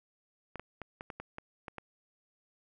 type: clicks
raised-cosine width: 0.5 ms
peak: -26 dBFS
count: 9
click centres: 0.557 / 0.596 / 0.817 / 1.009 / 1.102 / 1.2 / 1.384 / 1.682 / 1.783 s
effects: none